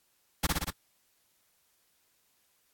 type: noise with echo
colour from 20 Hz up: pink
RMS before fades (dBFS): -26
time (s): 0.43-0.47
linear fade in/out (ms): 10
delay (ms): 59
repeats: 4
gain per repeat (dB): -2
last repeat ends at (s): 0.706
effects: white hiss -71 dBFS RMS until 2.73 s + AAC 64 kbps